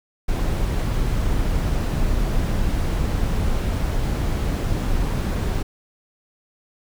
brown noise, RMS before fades -21 dBFS, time 0.28-5.63 s, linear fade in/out 10 ms, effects none

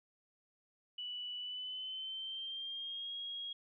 sine tone with pitch glide, 2960 to 3284 Hz, F#7 to G#7, 0 to -20 cents, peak -40 dBFS, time 0.98-3.53 s, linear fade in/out 5 ms, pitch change +180 cents, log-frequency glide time 1.38-3.14 s, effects none

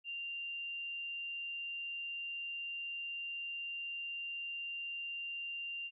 sine tone, 2782 Hz, F7, 7 cents flat, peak -39 dBFS, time 0.04-5.91 s, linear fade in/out 50 ms, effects none

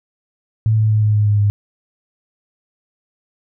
sine tone with pitch steps, 110 / 108.74 / 107.49 / 106.25 / 105.03 / 103.83 / 102.63 Hz, A2 / A2 / A2 / G#2 / G#2 / G#2 / G#2, 0 / -20 / -40 / +40 / +20 / 0 / -20 cents, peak -11 dBFS, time 0.66-1.5 s, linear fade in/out 0 ms, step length 120 ms, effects none

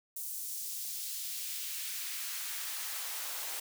white noise with high-pass filter sweep, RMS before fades -39 dBFS, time 0.16-3.6 s, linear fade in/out 5 ms, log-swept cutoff 8200 to 560 Hz, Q 0.87, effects none

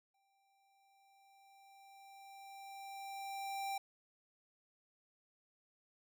square tone with exponential growth, 786 Hz, G5, 4 cents sharp, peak -38 dBFS, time 0.14-3.78 s, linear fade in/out 5 ms, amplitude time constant 790 ms, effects none

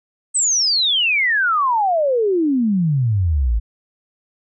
sine exponential sweep, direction down, 8372 to 51.2 Hz, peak -14 dBFS, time 0.34-3.6 s, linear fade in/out 20 ms, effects none

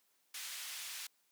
pink band-pass noise, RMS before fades -45 dBFS, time 0.34-1.07 s, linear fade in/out 5 ms, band 2300 to 15000 Hz, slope 12 dB/octave, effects white hiss -75 dBFS RMS until 1.31 s + high-pass 200 Hz 12 dB/octave

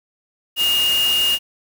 sine tone in noise, 2844 Hz, F7, 31 cents sharp, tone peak -15 dBFS, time 0.56-1.39 s, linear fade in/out 50 ms, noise white, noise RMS -26 dBFS, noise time 0.56-1.39 s, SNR +8 dB, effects none

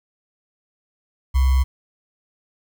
sine tone with sample-and-hold, 65.41 Hz, C2, in tune, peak -13 dBFS, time 1.34-1.64 s, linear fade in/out 20 ms, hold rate 1050 Hz, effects none

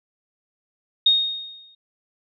sine tone with exponential decay, 3715 Hz, A#7, 7 cents flat, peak -11 dBFS, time 1.06-1.75 s, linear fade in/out 5 ms, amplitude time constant 150 ms, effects none

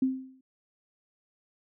sine tone with exponential decay, 261.6 Hz, C4, in tune, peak -20 dBFS, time 0.02-0.41 s, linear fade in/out 5 ms, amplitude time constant 84 ms, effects none

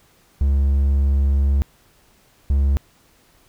triangle tone pair in turn, 69.3 / 69.3 Hz, C#2 / C#2, 0 / 0 cents, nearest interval unison, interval 0 cents, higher neither, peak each -12 dBFS, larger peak neither, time 0.41-1.62 / 2.5-2.77 s, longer first, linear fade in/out 0 ms, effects pink hiss -56 dBFS RMS until 3.48 s

